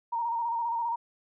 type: tone with vibrato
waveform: sine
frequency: 932.3 Hz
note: A#5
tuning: in tune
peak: -27 dBFS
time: 0.12-0.96 s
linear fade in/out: 10 ms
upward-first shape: square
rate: 15 Hz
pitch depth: 32 cents each way
effects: none